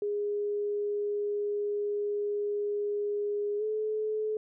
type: tone with pitch glide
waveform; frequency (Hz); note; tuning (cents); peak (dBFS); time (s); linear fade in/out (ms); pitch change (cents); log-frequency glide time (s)
sine; 412.1 to 430.6; G#4 to A4; -13 to -37; -28; 0.02-4.37; 2; +76; 3.58-3.63
effects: none